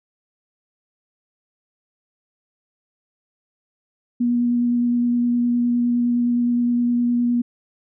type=tone with vibrato; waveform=sine; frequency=240.8 Hz; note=B3; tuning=44 cents flat; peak=-16 dBFS; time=4.2-7.42 s; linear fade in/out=10 ms; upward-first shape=square; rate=9.7 Hz; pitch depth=8 cents each way; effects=none